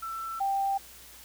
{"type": "tone pair in turn", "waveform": "sine", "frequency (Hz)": [1335, 786.4], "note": ["E6", "G5"], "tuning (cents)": [22, 5], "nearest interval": "major sixth", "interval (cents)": 917, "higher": "first", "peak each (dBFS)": [-33, -25], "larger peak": "second", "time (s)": [[0.02, 0.4], [0.4, 0.78]], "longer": "neither", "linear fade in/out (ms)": 10, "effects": ["added 59 Hz sine -59 dBFS peak until 1.24 s", "white hiss -50 dBFS RMS until 1.24 s"]}